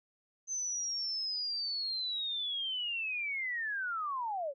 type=linear sweep; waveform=sine; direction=down; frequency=6220 to 523.3 Hz; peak=-33 dBFS; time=0.47-4.54 s; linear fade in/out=50 ms; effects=none